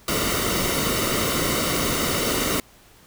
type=noise with comb filter; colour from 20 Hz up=pink; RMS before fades=-23 dBFS; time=0.08-2.6 s; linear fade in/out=2 ms; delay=1.2 ms; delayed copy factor=-0.65; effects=pink hiss -52 dBFS RMS until 3.06 s

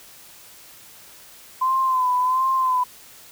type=tone with vibrato; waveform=sine; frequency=1025 Hz; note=C6; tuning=36 cents flat; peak=-17 dBFS; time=1.61-2.84 s; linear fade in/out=10 ms; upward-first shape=sine; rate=1.4 Hz; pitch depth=51 cents each way; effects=white hiss -46 dBFS RMS until 3.31 s

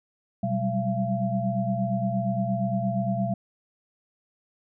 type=tone cluster; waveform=sine; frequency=124.4 / 190.4 / 199 / 680 Hz; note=B2 / F#3 / G3 / F5; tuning=+13 / +50 / +26 / -46 cents; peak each=-29 dBFS; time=0.43-3.34 s; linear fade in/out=5 ms; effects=none

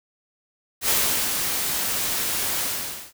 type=noise with ADSR envelope; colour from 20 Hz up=white; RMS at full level=-20 dBFS; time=0.81-3.13 s; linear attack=80 ms; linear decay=410 ms; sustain=-5 dB; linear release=520 ms; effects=none

